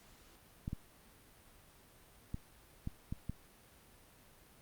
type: clicks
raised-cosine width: 5 ms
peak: -26 dBFS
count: 6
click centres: 0.679 / 0.731 / 2.344 / 2.874 / 3.125 / 3.296 s
effects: pink hiss -62 dBFS RMS until 4.61 s + Opus 48 kbps